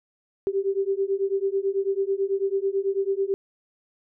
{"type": "beating tone pair", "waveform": "sine", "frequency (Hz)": [387.1, 396.2], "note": ["G4", "G4"], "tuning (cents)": [-22, 18], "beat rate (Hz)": 9.1, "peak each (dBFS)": -25, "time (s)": [0.47, 3.34], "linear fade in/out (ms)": 0, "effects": []}